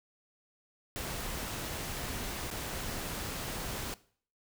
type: noise with dropouts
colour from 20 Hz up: pink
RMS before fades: -38 dBFS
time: 0.96-3.94 s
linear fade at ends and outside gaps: 0 ms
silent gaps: 2.503-2.512 s
effects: noise-tail reverb RT60 0.5 s tail -19 dB re dry